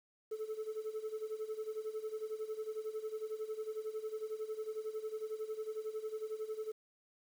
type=tone with tremolo; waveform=sine; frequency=434.7 Hz; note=A4; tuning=21 cents flat; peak=-33 dBFS; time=0.31-6.72 s; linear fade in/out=10 ms; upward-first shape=sine; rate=11 Hz; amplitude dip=85%; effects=tanh soft clip ceiling -35 dBFS + 10-bit